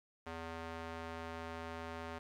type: tone with band-pass filter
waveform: square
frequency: 82.41 Hz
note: E2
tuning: in tune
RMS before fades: -45 dBFS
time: 0.26-2.19 s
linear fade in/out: 10 ms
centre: 1100 Hz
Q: 0.62
effects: 12-bit